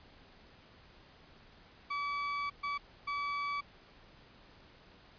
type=tone bursts at uneven times; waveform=30% pulse; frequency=1146 Hz; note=D6; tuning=43 cents flat; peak=-31 dBFS; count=3; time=1.9-2.5 / 2.63-2.78 / 3.07-3.61 s; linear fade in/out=10 ms; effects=pink hiss -59 dBFS RMS until 5.18 s + resampled to 11025 Hz